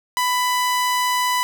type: tone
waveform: sawtooth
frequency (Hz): 995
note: B5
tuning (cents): +13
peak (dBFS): -14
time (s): 0.17-1.43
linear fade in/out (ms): 0
effects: none